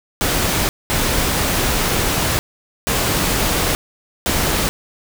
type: noise bursts at uneven times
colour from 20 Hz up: pink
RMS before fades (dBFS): -18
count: 4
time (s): 0.21-0.69 / 0.9-2.39 / 2.87-3.75 / 4.26-4.69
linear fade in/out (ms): 0
effects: none